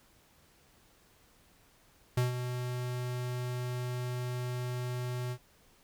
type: tone with ADSR envelope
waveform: square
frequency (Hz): 124.2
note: B2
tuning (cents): +10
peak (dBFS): -25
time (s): 2.17-5.38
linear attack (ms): 6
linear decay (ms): 140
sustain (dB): -9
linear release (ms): 65
effects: pink hiss -64 dBFS RMS until 5.83 s